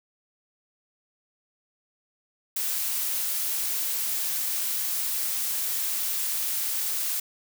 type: noise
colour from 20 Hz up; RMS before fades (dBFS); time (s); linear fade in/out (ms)
blue; -28; 2.56-7.2; 5
effects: none